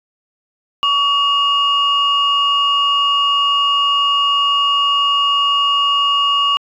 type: tone pair together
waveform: sine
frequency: 1133 / 2855 Hz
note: C#6 / F7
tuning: +37 / +37 cents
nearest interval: octave + major third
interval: 1600 cents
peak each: -14 dBFS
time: 0.83-6.57 s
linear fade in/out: 0 ms
effects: tanh soft clip ceiling -5 dBFS